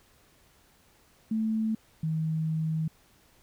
sine tone pair in turn, 220 / 158.72 Hz, A3 / D#3, 0 / +35 cents, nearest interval tritone, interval 565 cents, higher first, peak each -25 / -26 dBFS, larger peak first, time 1.31-1.75 / 2.03-2.88 s, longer second, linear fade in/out 5 ms, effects pink hiss -62 dBFS RMS until 3.42 s

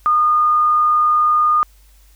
sine tone, 1222 Hz, D#6, 32 cents flat, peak -11 dBFS, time 0.06-1.63 s, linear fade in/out 0 ms, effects added 50 Hz sine -46 dBFS peak until 2.15 s + white hiss -55 dBFS RMS until 2.15 s

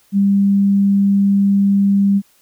sine tone, 198.7 Hz, G3, 24 cents sharp, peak -10 dBFS, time 0.12-2.22 s, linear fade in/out 50 ms, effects white hiss -55 dBFS RMS until 2.41 s

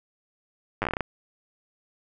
slowing click train, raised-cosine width 0.5 ms, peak -11 dBFS, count 10, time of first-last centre 0.82-1.007 s, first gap 9 ms, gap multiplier 1.2, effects none

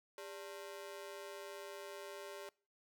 sawtooth ring-modulated tone, 491 Hz, B4, 10 cents flat, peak -40 dBFS, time 0.18-2.49 s, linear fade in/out 0 ms, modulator 89.5 Hz, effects noise-tail reverb RT60 0.4 s tail -24 dB re dry

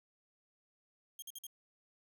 10% pulse tone bursts, 3223 Hz, G7, 47 cents sharp, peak -36 dBFS, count 4, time 1.19-1.468 s, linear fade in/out 2 ms, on 32 ms, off 50 ms, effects none

